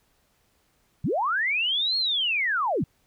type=linear two-way sweep; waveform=sine; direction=up then down; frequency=97.6 to 4325 to 97.6 Hz; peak=-22 dBFS; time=1.04-2.84 s; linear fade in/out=5 ms; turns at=1.97 s; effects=pink hiss -67 dBFS RMS until 3.06 s